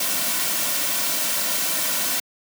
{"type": "noise with comb filter", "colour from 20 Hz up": "white", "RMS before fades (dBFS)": -23, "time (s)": [0, 2.2], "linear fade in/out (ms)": 5, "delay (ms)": 2.4, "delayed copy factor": -0.5, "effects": ["high-pass 200 Hz 12 dB/octave"]}